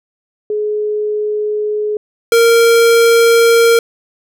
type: tone pair in turn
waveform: sine / square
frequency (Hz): 422 / 463.4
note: G#4 / A#4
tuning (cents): +28 / -10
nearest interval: major second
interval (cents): 162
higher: second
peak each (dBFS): -14 / -7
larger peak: second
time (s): 0.5-1.97 / 2.32-3.79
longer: neither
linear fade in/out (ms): 2
effects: none